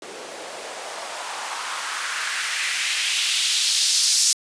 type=noise with band-pass filter sweep; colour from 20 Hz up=blue; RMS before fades=-24 dBFS; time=0.02-4.33 s; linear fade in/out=2 ms; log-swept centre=380 to 5700 Hz; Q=1.9; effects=resampled to 22050 Hz